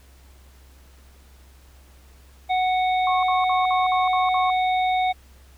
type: harmonic tone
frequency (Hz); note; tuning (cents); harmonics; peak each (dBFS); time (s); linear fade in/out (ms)
740; F#5; 0; 1 / 3 / 5; -19 / -29 / -33; 2.49-5.13; 20
type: tone bursts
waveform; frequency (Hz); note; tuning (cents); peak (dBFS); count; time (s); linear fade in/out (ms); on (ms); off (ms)
sine; 1092; C#6; -26; -23; 7; 3.07-4.502; 2; 160; 52
effects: added 66 Hz sine -48 dBFS peak until 5.57 s + pink hiss -56 dBFS RMS until 5.57 s